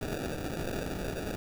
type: noise with sample-and-hold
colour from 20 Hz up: white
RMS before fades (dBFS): -35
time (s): 0.01-1.36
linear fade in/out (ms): 2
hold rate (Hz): 1050
effects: none